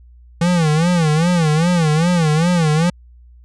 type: tone with vibrato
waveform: square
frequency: 164.5 Hz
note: E3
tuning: 3 cents flat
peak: -13 dBFS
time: 0.41-2.9 s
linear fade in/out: 5 ms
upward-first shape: sine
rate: 2.5 Hz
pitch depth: 150 cents each way
effects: added 60 Hz sine -41 dBFS peak until 3.44 s + resampled to 22050 Hz